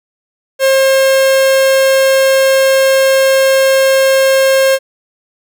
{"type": "tone", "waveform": "45% pulse", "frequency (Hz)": 535, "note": "C5", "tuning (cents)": 38, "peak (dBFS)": -7, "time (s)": [0.59, 4.79], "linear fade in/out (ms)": 50, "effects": []}